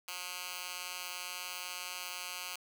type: tone with high-pass filter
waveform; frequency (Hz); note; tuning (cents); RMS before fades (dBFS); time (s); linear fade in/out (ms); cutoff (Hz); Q
10% pulse; 180.2; F#3; -45; -42; 0.08-2.56; 5; 2000; 0.71
effects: none